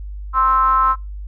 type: ring-modulated tone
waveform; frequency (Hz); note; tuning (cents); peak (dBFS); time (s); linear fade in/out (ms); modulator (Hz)
triangle; 130.81; C3; 0; -7; 0.33-0.96; 50; 1180
effects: noise-tail reverb RT60 0.2 s tail -22 dB re dry + added 50 Hz sine -27 dBFS peak until 1.27 s